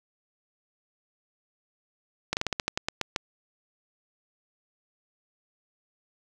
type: slowing click train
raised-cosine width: 0.2 ms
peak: -9 dBFS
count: 11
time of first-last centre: 2.33-3.162 s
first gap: 39 ms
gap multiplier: 1.16
effects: none